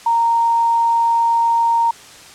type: tone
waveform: sine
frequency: 927 Hz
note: A#5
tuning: 10 cents flat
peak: -12 dBFS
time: 0.06-1.91 s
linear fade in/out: 5 ms
effects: white hiss -40 dBFS RMS until 2.34 s + low-pass 8000 Hz 12 dB/octave